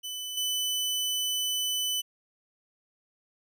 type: tone with level steps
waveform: sawtooth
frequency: 3000 Hz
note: F#7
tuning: 23 cents sharp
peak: -31 / -24 dBFS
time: 0.03-2.02 s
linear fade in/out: 20 ms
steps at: 0.37 s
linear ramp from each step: 5 ms
effects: none